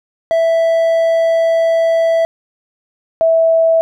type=tone pair in turn; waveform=triangle / sine; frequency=659.3 / 654.7 Hz; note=E5 / E5; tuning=0 / -12 cents; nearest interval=unison; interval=12 cents; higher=first; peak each=-8 dBFS; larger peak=neither; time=0.31-2.25 / 3.21-3.81 s; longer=first; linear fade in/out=0 ms; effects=none